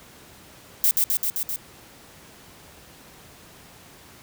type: noise with echo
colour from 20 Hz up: violet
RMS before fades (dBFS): -18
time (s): 0.84-0.91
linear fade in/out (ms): 0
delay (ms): 130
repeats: 5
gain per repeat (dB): -2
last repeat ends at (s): 1.56
effects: pink hiss -48 dBFS RMS until 4.22 s + high-pass 60 Hz 12 dB/octave